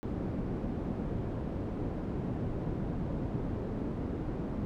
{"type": "low-pass noise", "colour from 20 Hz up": "white", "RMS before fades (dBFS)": -35, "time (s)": [0.03, 4.65], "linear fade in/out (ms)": 0, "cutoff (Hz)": 270, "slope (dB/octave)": 12, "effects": []}